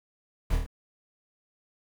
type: noise with echo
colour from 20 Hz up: brown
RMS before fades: -26 dBFS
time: 0.5-0.56 s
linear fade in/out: 5 ms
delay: 26 ms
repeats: 4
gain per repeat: -3 dB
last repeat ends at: 0.664 s
effects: none